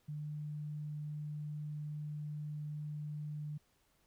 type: tone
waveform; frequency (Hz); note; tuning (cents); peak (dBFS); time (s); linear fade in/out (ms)
sine; 149.8; D3; +35; -39; 0.08-3.58; 10
effects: pink hiss -74 dBFS RMS until 4.06 s